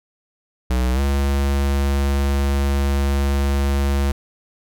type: tone with pitch glide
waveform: square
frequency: 62.7 to 69.57 Hz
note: B1 to C#2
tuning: +27 to +7 cents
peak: -17 dBFS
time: 0.7-4.12 s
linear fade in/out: 5 ms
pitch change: +180 cents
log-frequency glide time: 0.93-1 s
effects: none